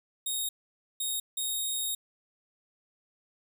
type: tone bursts at uneven times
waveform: 10% pulse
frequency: 3729 Hz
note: A#7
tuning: in tune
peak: -22 dBFS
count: 3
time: 0.26-0.49 / 1-1.2 / 1.37-1.95 s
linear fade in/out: 5 ms
effects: none